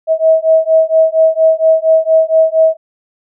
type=beating tone pair; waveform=sine; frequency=640 / 644.3 Hz; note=D#5 / E5; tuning=+49 / -40 cents; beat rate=4.3 Hz; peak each=-10 dBFS; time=0.07-2.77 s; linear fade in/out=50 ms; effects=none